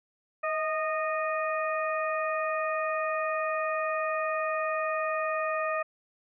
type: harmonic tone with a mistuned harmonic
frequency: 617 Hz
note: D#5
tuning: 15 cents flat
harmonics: 1 / 2 / 3 / 4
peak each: -30 / -31 / -36 / -38 dBFS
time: 0.43-5.83 s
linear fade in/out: 10 ms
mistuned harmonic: 1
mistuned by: +44 cents
effects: none